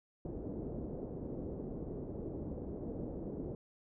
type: low-pass noise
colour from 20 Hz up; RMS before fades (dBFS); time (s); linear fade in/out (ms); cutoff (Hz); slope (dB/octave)
white; -42; 0.25-3.55; 2; 450; 24
effects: none